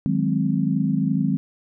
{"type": "chord", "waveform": "sine", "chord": "Ab dominant seventh", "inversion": "second", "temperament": "equal", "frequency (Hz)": [155.56, 185, 207.7, 261.6], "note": ["Eb3", "Gb3", "Ab3", "C4"], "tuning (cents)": [0, 0, 0, 0], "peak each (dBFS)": -24, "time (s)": [0.06, 1.37], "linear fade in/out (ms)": 0, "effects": []}